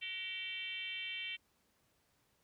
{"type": "tone with frequency modulation", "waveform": "sine", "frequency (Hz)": 2714, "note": "E7", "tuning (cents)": 50, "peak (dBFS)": -39, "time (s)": [0.01, 1.37], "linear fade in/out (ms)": 20, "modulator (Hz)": 413, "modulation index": 1.5, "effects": ["pink hiss -75 dBFS RMS until 2.43 s", "high-pass 60 Hz 12 dB/octave"]}